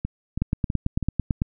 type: two click trains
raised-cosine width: 5 ms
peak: -9 / -14 dBFS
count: 10 / 4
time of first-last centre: 0.42-1.419 / 0.05-1.027 s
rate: 9.01 / 3.07 Hz
effects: none